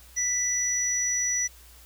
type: tone pair together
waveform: sine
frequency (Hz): 1982 / 5880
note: B6 / F#8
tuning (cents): +6 / -12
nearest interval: octave + perfect fifth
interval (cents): 1882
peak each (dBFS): -32 / -24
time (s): 0.16-1.48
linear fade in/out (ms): 20
effects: added 60 Hz sine -51 dBFS peak until 1.85 s + white hiss -53 dBFS RMS until 1.85 s